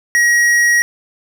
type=tone with tanh clipping; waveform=sine; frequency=1900 Hz; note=A#6; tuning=33 cents sharp; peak=-11 dBFS; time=0.15-0.82 s; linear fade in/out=0 ms; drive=13 dB; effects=none